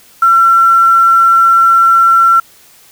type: tone with quantisation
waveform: sine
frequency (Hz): 1354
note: E6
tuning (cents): +46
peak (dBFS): -4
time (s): 0.22-2.4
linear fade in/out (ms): 5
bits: 5
effects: white hiss -43 dBFS RMS until 2.91 s